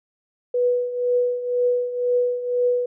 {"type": "tone with tremolo", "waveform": "sine", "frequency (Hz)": 491.2, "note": "B4", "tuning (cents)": -9, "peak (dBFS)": -15, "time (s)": [0.54, 2.86], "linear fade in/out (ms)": 5, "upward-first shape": "triangle", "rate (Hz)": 2, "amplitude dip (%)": 75, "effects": []}